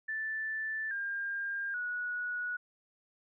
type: tone with pitch steps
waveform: sine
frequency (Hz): 1760 / 1604.6 / 1463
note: A6 / G6 / F#6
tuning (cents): 0 / +40 / -20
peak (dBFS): -33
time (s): 0.08-2.57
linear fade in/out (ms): 10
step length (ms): 830
effects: none